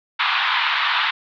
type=band-pass noise; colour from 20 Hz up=pink; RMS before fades=-20 dBFS; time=0.19-1.11 s; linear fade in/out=10 ms; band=900 to 3900 Hz; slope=48 dB/octave; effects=none